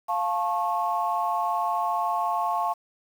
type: chord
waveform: sine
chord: F augmented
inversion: none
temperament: just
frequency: 698.5 / 873.1 / 1091.3 Hz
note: F5 / A5 / C#6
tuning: 0 / -14 / -27 cents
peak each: -27 dBFS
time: 0.08-2.74 s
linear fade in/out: 20 ms
effects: tanh soft clip ceiling -14 dBFS + 8-bit